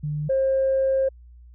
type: tone pair in turn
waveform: sine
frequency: 149.8 / 533.8 Hz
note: D3 / C5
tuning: +35 / +35 cents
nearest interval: octave + minor seventh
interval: 2200 cents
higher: second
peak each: -24 / -17 dBFS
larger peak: second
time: 0.03-0.29 / 0.29-1.09 s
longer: second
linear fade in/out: 10 ms
effects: tanh soft clip ceiling -14 dBFS + added 60 Hz sine -44 dBFS peak until 1.54 s